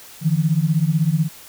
sine beating tone pair, 151.2 / 167.2 Hz, D#3 / E3, -49 / +25 cents, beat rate 16 Hz, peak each -18 dBFS, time 0.21-1.29 s, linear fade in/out 50 ms, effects white hiss -42 dBFS RMS until 1.48 s

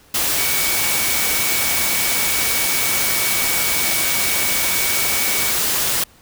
sine tone in noise, 2255 Hz, C#7, 29 cents sharp, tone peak -25 dBFS, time 0.38-5.51 s, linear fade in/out 5 ms, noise white, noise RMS -19 dBFS, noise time 0.14-6.04 s, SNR -9 dB, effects pink hiss -50 dBFS RMS until 6.21 s

